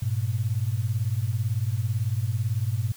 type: beating tone pair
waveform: sine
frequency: 101.5 / 119.5 Hz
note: G#2 / A#2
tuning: -39 / +43 cents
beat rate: 18 Hz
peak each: -26 dBFS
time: 0.02-2.92 s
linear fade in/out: 5 ms
effects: white hiss -48 dBFS RMS until 2.96 s